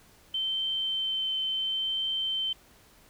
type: tone with vibrato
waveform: sine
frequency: 3095 Hz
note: G7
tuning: 23 cents flat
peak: -27 dBFS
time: 0.34-2.53 s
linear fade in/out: 5 ms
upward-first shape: triangle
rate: 0.71 Hz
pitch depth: 10 cents each way
effects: pink hiss -58 dBFS RMS until 3.09 s